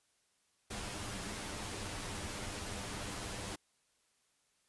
pink noise with comb filter, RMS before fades -42 dBFS, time 0.7-3.56 s, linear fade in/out 10 ms, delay 10 ms, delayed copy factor +0.5, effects white hiss -75 dBFS RMS until 4.68 s + resampled to 24000 Hz

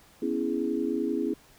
sine chord, C# minor seventh, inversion third, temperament equal, 246.9 / 277.2 / 329.6 / 415.3 Hz, B3 / C#4 / E4 / G#4, 0 / 0 / 0 / 0 cents, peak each -32 / -31 / -30 / -32 dBFS, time 0.22-1.34 s, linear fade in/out 5 ms, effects pink hiss -57 dBFS RMS until 1.58 s

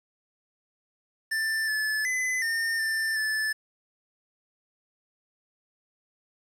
square tone with pitch steps, 1774 / 1732 / 2019 / 1819 / 1782 / 1745 Hz, A6 / A6 / B6 / A#6 / A6 / A6, +14 / -28 / +38 / -43 / +22 / -15 cents, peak -26 dBFS, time 1.31-3.53 s, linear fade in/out 10 ms, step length 370 ms, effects low-pass 12000 Hz 12 dB/octave + 9-bit

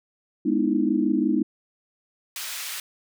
sine chord, E major seventh, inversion first, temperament equal with one note detuned, 207.7 / 246.9 / 303.8 / 329.6 Hz, G#3 / B3 / D#4 / E4, 0 / 0 / -41 / 0 cents, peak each -26 / -25 / -23 / -26 dBFS, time 0.45-1.43 s, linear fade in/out 10 ms
pink high-pass noise, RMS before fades -33 dBFS, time 2.36-2.8 s, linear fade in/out 2 ms, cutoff 2000 Hz, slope 12 dB/octave
effects none

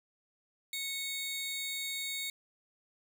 sawtooth tone pair together, 2204 / 3754 Hz, C#7 / A#7, -11 / +11 cents, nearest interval major sixth, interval 922 cents, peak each -35 / -35 dBFS, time 0.73-2.3 s, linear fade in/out 2 ms, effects none

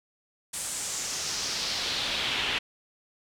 brown noise with band-pass filter sweep, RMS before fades -31 dBFS, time 0.53-2.59 s, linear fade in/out 10 ms, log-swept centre 9100 to 2800 Hz, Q 2.6, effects none

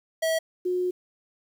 square / sine tone pair in turn, 647 / 362.1 Hz, E5 / F#4, -32 / -37 cents, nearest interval minor seventh, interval 1005 cents, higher first, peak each -23 dBFS, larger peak neither, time 0.22-0.39 / 0.65-0.91 s, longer second, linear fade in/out 10 ms, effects 9-bit

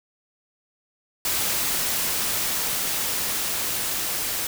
white noise with level ramp, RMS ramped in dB -24 to -27 dBFS, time 1.25-4.47 s, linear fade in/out 2 ms, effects none

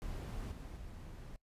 brown noise with level steps, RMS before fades -42 / -47 / -49 dBFS, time 0.02-1.36 s, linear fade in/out 0 ms, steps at 0.51 / 0.76 s, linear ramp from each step 10 ms, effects noise-tail reverb RT60 0.1 s tail -21 dB re dry + resampled to 32000 Hz

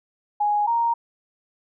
sine tone pair in turn, 830.6 / 932.3 Hz, G#5 / A#5, 0 / 0 cents, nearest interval major second, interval 200 cents, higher second, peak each -18 dBFS, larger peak neither, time 0.4-0.67 / 0.67-0.94 s, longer neither, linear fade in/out 10 ms, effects none

